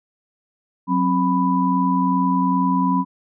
sine tone cluster, 183.7 / 266.2 / 991 Hz, F#3 / C4 / B5, -12 / +30 / +6 cents, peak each -20 dBFS, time 0.87-3.05 s, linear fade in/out 50 ms, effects none

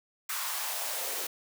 white noise with high-pass filter sweep, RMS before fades -34 dBFS, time 0.29-1.27 s, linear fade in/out 5 ms, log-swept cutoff 1200 to 400 Hz, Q 2.3, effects none

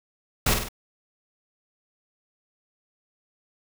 pink noise with echo, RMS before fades -21 dBFS, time 0.46-0.54 s, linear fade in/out 5 ms, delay 49 ms, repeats 3, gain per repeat -5 dB, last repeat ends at 0.687 s, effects none

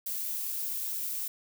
violet noise, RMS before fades -34 dBFS, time 0.06-1.28 s, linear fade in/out 5 ms, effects none

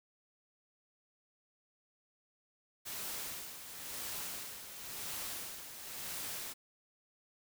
white noise with tremolo, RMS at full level -41 dBFS, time 2.85-6.54 s, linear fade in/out 20 ms, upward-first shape sine, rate 0.96 Hz, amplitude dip 60%, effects none

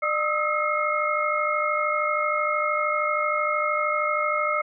sine tone cluster, 602 / 1254 / 1307 / 2149 Hz, D5 / D#6 / E6 / C7, +43 / +13 / -15 / +46 cents, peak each -27 dBFS, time 0.02-4.62 s, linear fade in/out 10 ms, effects none

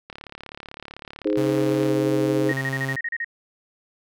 click train, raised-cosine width 0.3 ms, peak -21 dBFS, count 65, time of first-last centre 0.1-1.888 s, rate 35.8 Hz
harmonic tone, 103.83 Hz, G#2, in tune, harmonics 3 / 4 / 5, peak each -22 / -24 / -26 dBFS, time 1.25-2.52 s, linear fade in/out 5 ms
sawtooth tone with pitch glide, 135.3 to 134.21 Hz, C#3 to C3, -42 to +44 cents, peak -22 dBFS, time 1.37-2.96 s, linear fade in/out 5 ms, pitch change -14 cents, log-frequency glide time 1.84-1.94 s
sine tone bursts, 1867 Hz, A#6, 2 cents sharp, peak -24 dBFS, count 10, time 2.49-3.245 s, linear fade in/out 2 ms, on 44 ms, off 35 ms
effects none

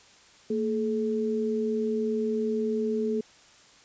sine tone pair together, 226.9 / 428.6 Hz, A#3 / A4, -47 / -45 cents, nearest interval major seventh, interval 1102 cents, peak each -28 / -27 dBFS, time 0.5-3.21 s, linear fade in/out 5 ms, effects white hiss -55 dBFS RMS until 3.84 s + resampled to 16000 Hz

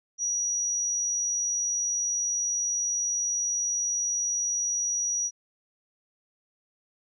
sine tone, 5800 Hz, F#8, 35 cents flat, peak -25 dBFS, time 0.18-5.31 s, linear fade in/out 50 ms, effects none

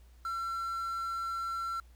triangle tone with quantisation, 1354 Hz, E6, 46 cents sharp, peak -31 dBFS, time 0.25-1.8 s, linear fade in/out 2 ms, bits 9, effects added 60 Hz sine -54 dBFS peak until 1.95 s + pink hiss -68 dBFS RMS until 1.95 s

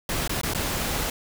pink noise with dropouts, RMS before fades -27 dBFS, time 0.09-1.1 s, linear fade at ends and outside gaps 2 ms, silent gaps 0.277-0.294 / 0.414-0.433 / 0.536-0.547 s, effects none

